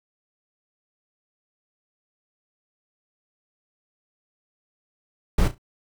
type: noise with echo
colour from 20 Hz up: brown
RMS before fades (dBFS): -18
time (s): 5.38-5.48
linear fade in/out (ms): 5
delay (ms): 34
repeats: 3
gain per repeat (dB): -12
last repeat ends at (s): 5.582
effects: none